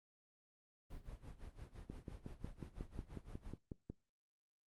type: noise with tremolo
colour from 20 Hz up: brown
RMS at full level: -50 dBFS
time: 0.9-3.58 s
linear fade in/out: 5 ms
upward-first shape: sine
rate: 5.9 Hz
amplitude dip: 85%
type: click train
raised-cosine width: 3 ms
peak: -33 dBFS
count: 12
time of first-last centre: 1.9-3.9 s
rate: 5.5 Hz
effects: noise-tail reverb RT60 0.2 s tail -22 dB re dry + Opus 32 kbps